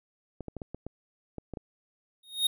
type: clicks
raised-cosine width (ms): 2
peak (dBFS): -24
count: 9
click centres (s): 0.407 / 0.483 / 0.567 / 0.618 / 0.746 / 0.866 / 1.383 / 1.537 / 1.572
type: tone with exponential growth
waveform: square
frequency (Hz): 3725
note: A#7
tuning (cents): -2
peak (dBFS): -20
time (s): 2.23-2.47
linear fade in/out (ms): 5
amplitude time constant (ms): 51
effects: none